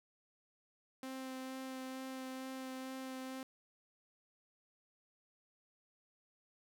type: tone with vibrato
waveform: sawtooth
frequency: 261.6 Hz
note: C4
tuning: in tune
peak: -39 dBFS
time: 1.03-3.43 s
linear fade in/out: 2 ms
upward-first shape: sine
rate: 2.2 Hz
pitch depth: 10 cents each way
effects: none